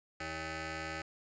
10% pulse ring-modulated tone, 240 Hz, B3, 49 cents flat, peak -27 dBFS, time 0.2-1.02 s, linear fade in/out 5 ms, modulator 1040 Hz, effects resampled to 16000 Hz

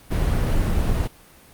brown noise, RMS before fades -20 dBFS, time 0.1-1.08 s, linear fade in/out 20 ms, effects pink hiss -49 dBFS RMS until 1.53 s + Opus 32 kbps

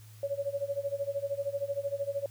sine tone with tremolo, 561 Hz, C#5, 21 cents sharp, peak -27 dBFS, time 0.23-2.26 s, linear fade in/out 2 ms, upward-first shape sine, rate 13 Hz, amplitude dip 90%, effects added 108 Hz sine -49 dBFS peak until 2.3 s + white hiss -59 dBFS RMS until 2.3 s

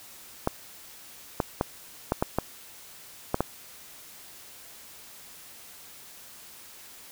clicks, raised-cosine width 1 ms, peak -9 dBFS, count 8, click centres 0.474 / 1.402 / 1.611 / 2.121 / 2.225 / 2.386 / 3.344 / 3.406 s, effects white hiss -48 dBFS RMS until 7.11 s

